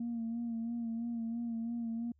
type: tone with vibrato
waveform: sine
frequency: 231.7 Hz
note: A#3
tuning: 10 cents flat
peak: -33 dBFS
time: 0-2.12 s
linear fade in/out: 5 ms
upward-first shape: sine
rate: 3 Hz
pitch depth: 37 cents each way
effects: tanh soft clip ceiling -31 dBFS + added 73 Hz sine -66 dBFS peak until 2.19 s